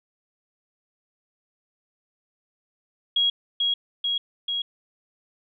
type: tone with echo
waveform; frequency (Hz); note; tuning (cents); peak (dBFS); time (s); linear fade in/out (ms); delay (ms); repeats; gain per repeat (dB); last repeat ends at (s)
sine; 3300; G#7; -12; -18; 3.16-3.3; 5; 440; 3; -2; 4.62
effects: none